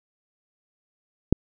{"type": "click", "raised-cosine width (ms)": 3, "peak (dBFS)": -3, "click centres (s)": 1.326, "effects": []}